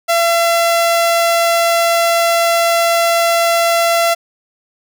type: tone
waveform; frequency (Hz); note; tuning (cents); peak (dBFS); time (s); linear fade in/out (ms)
sawtooth; 677; E5; +46; -7; 0.08-4.15; 20
effects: none